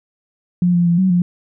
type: tone with pitch steps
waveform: sine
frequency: 177.3 / 173.8 / 171.3 / 187.9 / 176.5 Hz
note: F3 / F3 / F3 / F#3 / F3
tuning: +26 / -8 / -33 / +27 / +19 cents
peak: -11 dBFS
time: 0.62-1.22 s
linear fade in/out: 2 ms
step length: 120 ms
effects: none